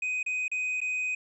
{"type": "tone with dropouts", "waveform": "triangle", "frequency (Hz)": 2504, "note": "D#7", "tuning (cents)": 10, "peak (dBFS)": -26, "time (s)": [0.02, 1.15], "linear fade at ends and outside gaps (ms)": 5, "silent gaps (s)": [[0.23, 0.262], [0.481, 0.515], [0.805, 0.814]], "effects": ["resampled to 24000 Hz"]}